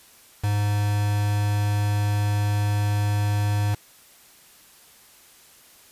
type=tone with quantisation; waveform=triangle; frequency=103.2 Hz; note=G#2; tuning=10 cents flat; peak=-18 dBFS; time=0.43-3.75 s; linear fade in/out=10 ms; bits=5; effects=white hiss -52 dBFS RMS until 5.91 s + resampled to 32000 Hz